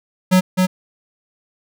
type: tone with echo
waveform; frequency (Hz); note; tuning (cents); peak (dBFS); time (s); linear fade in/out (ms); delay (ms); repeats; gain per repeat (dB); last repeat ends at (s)
square; 184.7; F#3; -3; -10; 0.31-0.41; 20; 260; 1; -3; 0.67
effects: none